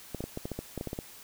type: clicks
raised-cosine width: 2 ms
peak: -21 dBFS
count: 12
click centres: 0.147 / 0.206 / 0.24 / 0.374 / 0.455 / 0.517 / 0.59 / 0.777 / 0.811 / 0.873 / 0.931 / 0.989 s
effects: white hiss -50 dBFS RMS until 1.23 s